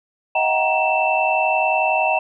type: tone cluster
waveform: sine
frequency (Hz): 631 / 710 / 761 / 941 / 2666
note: D#5 / F5 / F#5 / A#5 / E7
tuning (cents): +24 / +28 / +48 / +16 / +19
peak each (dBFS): -22 / -29 / -20 / -23 / -21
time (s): 0.35-2.19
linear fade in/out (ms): 5
effects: none